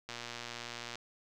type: click train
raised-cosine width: 0.2 ms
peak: -24 dBFS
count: 104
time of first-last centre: 0.09-0.956 s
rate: 119 Hz
effects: none